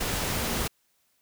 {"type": "tone in noise", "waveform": "sine", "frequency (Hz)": 230, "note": "A#3", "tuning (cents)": -23, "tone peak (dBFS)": -38, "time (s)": [0.4, 0.62], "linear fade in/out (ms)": 10, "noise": "pink", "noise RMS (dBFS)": -29, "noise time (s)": [0, 0.68], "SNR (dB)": -12, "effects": ["white hiss -70 dBFS RMS until 1.21 s"]}